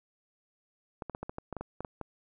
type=clicks; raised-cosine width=1 ms; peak=-23 dBFS; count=12; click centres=1.022 / 1.097 / 1.149 / 1.23 / 1.295 / 1.384 / 1.527 / 1.567 / 1.61 / 1.806 / 1.848 / 2.013 s; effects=none